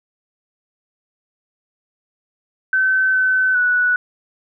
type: tone with pitch steps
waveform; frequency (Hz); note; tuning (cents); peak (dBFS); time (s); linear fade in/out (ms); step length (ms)
sine; 1531 / 1520 / 1475; G6 / F#6 / F#6; -41 / +46 / -6; -13; 2.73-3.96; 2; 410
effects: none